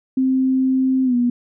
sine tone with pitch glide, 261.6 to 242.7 Hz, C4 to B3, 0 to -30 cents, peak -14 dBFS, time 0.17-1.3 s, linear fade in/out 5 ms, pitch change -130 cents, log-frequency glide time 1.04-1.15 s, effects none

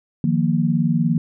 sine chord, Eb suspended second, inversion none, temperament just, 155.56 / 175.01 / 233.3 Hz, Eb3 / F3 / Bb3, 0 / +4 / +2 cents, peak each -20 dBFS, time 0.24-1.18 s, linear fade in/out 2 ms, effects none

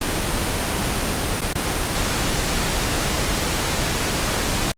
pink noise with dropouts, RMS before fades -22 dBFS, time 0.01-4.72 s, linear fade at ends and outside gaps 5 ms, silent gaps 1.409-1.415 / 1.532-1.552 s, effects low-pass 11000 Hz 12 dB/octave + Opus 32 kbps

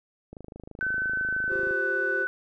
click train, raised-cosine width 2 ms, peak -28 dBFS, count 37, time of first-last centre 0.33-1.709 s, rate 26.1 Hz
sine tone with pitch glide, 1523 to 1493.4 Hz, F#6 to F#6, +50 to +16 cents, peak -25 dBFS, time 0.81-2.27 s, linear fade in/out 0 ms, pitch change -34 cents, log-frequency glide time 1.42-1.86 s
triangle chord, F suspended second, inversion none, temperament equal with one note detuned, 355.1 / 392 / 523.3 Hz, F4 / G4 / C5, +29 / 0 / 0 cents, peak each -33 / -30 / -32 dBFS, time 1.48-2.27 s, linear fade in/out 50 ms
effects none

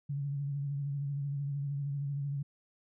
sine tone with vibrato, 141.3 Hz, C#3, 34 cents sharp, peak -32 dBFS, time 0.09-2.43 s, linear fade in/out 10 ms, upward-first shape sine, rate 13 Hz, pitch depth 40 cents each way, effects none

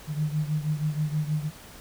sine beating tone pair, 150.6 / 156.9 Hz, D3 / D#3, +44 / +15 cents, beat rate 6.3 Hz, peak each -26 / -30 dBFS, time 0.07-1.51 s, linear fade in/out 50 ms, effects pink hiss -47 dBFS RMS until 1.8 s

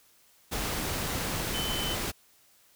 sine tone in noise, 3046 Hz, F#7, 50 cents sharp, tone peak -33 dBFS, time 1.53-1.96 s, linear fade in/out 20 ms, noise pink, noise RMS -32 dBFS, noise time 0.51-2.12 s, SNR -4 dB, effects white hiss -62 dBFS RMS until 2.75 s

